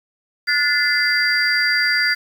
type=tone cluster; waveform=sine; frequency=1444 / 1745 / 2048 / 4740 Hz; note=F#6 / A6 / C7 / D8; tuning=-43 / -15 / -38 / +15 cents; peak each=-20 dBFS; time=0.47-2.15 s; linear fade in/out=20 ms; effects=tanh soft clip ceiling -6 dBFS + 7-bit